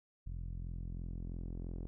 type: tone with low-pass filter sweep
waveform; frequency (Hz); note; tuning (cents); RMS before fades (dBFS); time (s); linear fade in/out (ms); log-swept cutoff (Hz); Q
sawtooth; 43; F1; -26; -42; 0.26-1.87; 0; 120 to 380; 1.1
effects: none